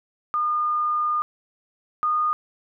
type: tone pair in turn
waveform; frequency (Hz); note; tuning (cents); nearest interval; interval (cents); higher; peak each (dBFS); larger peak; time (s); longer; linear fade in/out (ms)
sine; 1216 / 1226.6; D#6 / D#6; -40 / -25; unison; 15; second; -20 / -19; second; 0.34-1.22 / 2.03-2.33; first; 0
effects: none